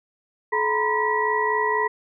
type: tone cluster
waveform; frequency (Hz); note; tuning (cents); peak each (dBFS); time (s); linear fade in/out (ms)
sine; 429.6 / 946 / 1010 / 1935; A4 / A#5 / B5 / B6; -41 / +25 / +39 / -36; -25; 0.52-1.88; 10
effects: none